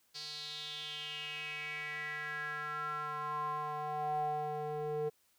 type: tone with band-pass filter sweep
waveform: square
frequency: 150.3 Hz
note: D3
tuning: 40 cents sharp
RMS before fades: -39 dBFS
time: 0.14-5.1 s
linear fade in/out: 20 ms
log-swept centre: 4600 to 500 Hz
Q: 6
effects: white hiss -72 dBFS RMS until 5.38 s